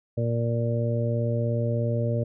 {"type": "harmonic tone", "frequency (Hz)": 117, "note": "A#2", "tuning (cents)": 7, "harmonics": [1, 2, 3, 4, 5], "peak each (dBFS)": [-24, -32, -37, -32, -31], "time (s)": [0.17, 2.24], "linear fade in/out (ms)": 10, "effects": []}